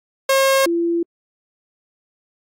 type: tone pair in turn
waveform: sawtooth / sine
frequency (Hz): 539 / 339.5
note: C#5 / F4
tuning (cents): -49 / -49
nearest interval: minor sixth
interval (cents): 800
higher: first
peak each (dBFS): -9 / -16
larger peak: first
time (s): 0.29-0.66 / 0.66-1.03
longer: neither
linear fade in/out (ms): 5
effects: AAC 48 kbps